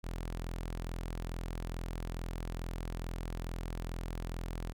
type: tone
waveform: sawtooth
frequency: 42.32 Hz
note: E1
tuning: 46 cents sharp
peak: -33 dBFS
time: 0.03-4.73 s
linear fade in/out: 20 ms
effects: none